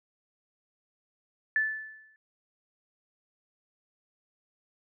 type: tone with exponential decay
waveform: sine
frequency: 1748 Hz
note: A6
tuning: 12 cents flat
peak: -21 dBFS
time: 1.56-2.16 s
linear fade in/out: 1 ms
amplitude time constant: 130 ms
effects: none